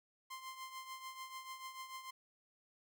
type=tone with tremolo; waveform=sawtooth; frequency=1046.5 Hz; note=C6; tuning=in tune; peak=-40 dBFS; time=0.3-2.11 s; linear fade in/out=10 ms; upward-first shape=triangle; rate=6.8 Hz; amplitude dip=70%; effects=none